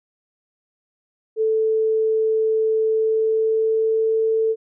sine tone with pitch glide, 440 to 444.1 Hz, A4 to A4, 0 to +16 cents, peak -16 dBFS, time 1.36-4.56 s, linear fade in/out 50 ms, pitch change +16 cents, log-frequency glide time 2.86-4.23 s, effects none

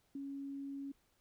sine tone with ADSR envelope, 277.2 Hz, C#4, in tune, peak -39 dBFS, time 0.15-0.92 s, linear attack 4 ms, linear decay 17 ms, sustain -2 dB, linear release 7 ms, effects pink hiss -75 dBFS RMS until 1.2 s

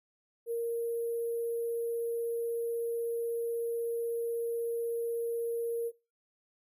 sine tone with sample-and-hold, 466.2 Hz, A#4, in tune, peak -30 dBFS, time 0.46-5.92 s, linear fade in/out 50 ms, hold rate 11025 Hz, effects noise-tail reverb RT60 0.3 s tail -23 dB re dry

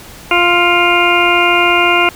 harmonic tone with a mistuned harmonic, 349.2 Hz, F4, in tune, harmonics 1 / 2 / 3 / 4 / 6 / 7 / 8, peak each -16 / -16 / -16 / -16 / -16 / -16 / -16 dBFS, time 0.31-2.09 s, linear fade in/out 2 ms, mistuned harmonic 6, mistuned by +24 cents, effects pink hiss -35 dBFS RMS until 2.15 s

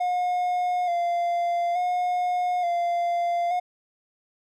triangle tone with vibrato, 706 Hz, F5, 19 cents sharp, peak -20 dBFS, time 0-3.6 s, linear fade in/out 10 ms, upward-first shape square, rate 0.57 Hz, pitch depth 32 cents each way, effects none

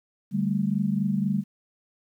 sine chord, D suspended fourth, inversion none, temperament equal, 146.83 / 196 / 220 Hz, D3 / G3 / A3, 0 / 0 / 0 cents, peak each -30 / -24 / -28 dBFS, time 0.31-1.44 s, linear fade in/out 50 ms, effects 10-bit

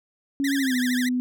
sine tone with pitch glide, 277.2 to 249.8 Hz, C#4 to B3, 0 to +20 cents, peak -21 dBFS, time 0.4-1.2 s, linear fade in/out 0 ms, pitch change -180 cents, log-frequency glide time 0.58-0.76 s
sawtooth tone with vibrato, 1800 Hz, A6, 39 cents sharp, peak -24 dBFS, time 0.44-1.09 s, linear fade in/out 5 ms, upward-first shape triangle, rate 13 Hz, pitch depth 250 cents each way
effects none

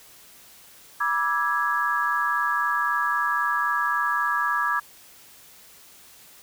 sine chord, E dominant seventh, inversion second, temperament equal with one note detuned, 969.1 / 1174.7 / 1318.5 / 1661.2 Hz, B5 / D6 / E6 / G#6, -33 / 0 / 0 / 0 cents, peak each -29 / -25 / -30 / -25 dBFS, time 1-4.8 s, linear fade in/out 10 ms, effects white hiss -50 dBFS RMS until 6.42 s

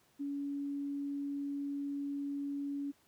sine tone, 282.7 Hz, C#4, 34 cents sharp, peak -35 dBFS, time 0.19-2.92 s, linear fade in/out 20 ms, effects pink hiss -69 dBFS RMS until 3.07 s + high-pass 100 Hz 12 dB/octave

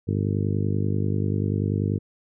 harmonic tone, 50.3 Hz, G1, 45 cents sharp, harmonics 2 / 3 / 4 / 5 / 6 / 7 / 8 / 9, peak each -24 / -28 / -30 / -32 / -34 / -35 / -36 / -37 dBFS, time 0.07-1.99 s, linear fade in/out 20 ms, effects none

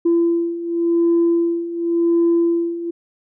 sine beating tone pair, 338.1 / 339.01 Hz, E4 / E4, +44 / +49 cents, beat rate 0.91 Hz, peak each -19 / -15 dBFS, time 0.05-2.91 s, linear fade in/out 10 ms, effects tanh soft clip ceiling -9 dBFS

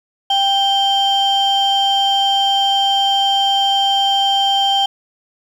sine tone pair together, 789 / 3143 Hz, G5 / G7, +11 / +4 cents, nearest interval 2 octaves, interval 2393 cents, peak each -13 dBFS, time 0.3-4.86 s, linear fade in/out 5 ms, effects tanh soft clip ceiling -9 dBFS + 7-bit

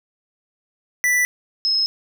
square / sine tone pair in turn, 1975.5 / 5168 Hz, B6 / E8, 0 / -35 cents, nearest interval octave + perfect fourth, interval 1665 cents, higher second, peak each -16 / -16 dBFS, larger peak neither, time 1.04-1.25 / 1.65-1.86 s, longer neither, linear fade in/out 0 ms, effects none

